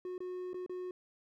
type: tone with dropouts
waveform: triangle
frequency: 364.2 Hz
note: F#4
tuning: 27 cents flat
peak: -36 dBFS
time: 0.05-0.91 s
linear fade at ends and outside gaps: 2 ms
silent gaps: 0.18-0.204 / 0.533-0.543 / 0.663-0.695 s
effects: none